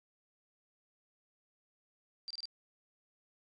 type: tone bursts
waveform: sine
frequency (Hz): 4699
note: D8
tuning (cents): 0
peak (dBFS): -39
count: 4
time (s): 2.28-2.455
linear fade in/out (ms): 0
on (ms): 25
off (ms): 25
effects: resampled to 22050 Hz + 13-bit